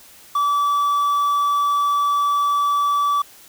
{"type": "tone with quantisation", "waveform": "triangle", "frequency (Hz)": 1153, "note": "D6", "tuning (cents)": -32, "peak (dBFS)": -14, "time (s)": [0.35, 3.22], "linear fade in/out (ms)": 5, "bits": 7, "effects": ["white hiss -46 dBFS RMS until 3.48 s"]}